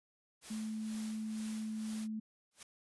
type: noise with tremolo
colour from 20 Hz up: white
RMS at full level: -49 dBFS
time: 0.41-2.08 s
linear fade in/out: 50 ms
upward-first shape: sine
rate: 2.1 Hz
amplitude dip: 65%
type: tone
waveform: sine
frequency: 217.8 Hz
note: A3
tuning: 17 cents flat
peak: -37 dBFS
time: 0.5-2.2 s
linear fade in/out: 10 ms
type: noise with exponential growth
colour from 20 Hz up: white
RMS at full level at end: -45 dBFS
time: 2.51-2.63 s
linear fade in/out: 5 ms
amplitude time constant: 24 ms
effects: resampled to 24000 Hz